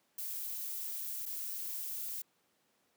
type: noise with dropouts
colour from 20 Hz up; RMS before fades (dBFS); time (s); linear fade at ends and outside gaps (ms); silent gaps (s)
violet; -40; 0.18-2.22; 5; 1.256-1.261
effects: pink hiss -74 dBFS RMS until 2.96 s + high-pass 200 Hz 12 dB/octave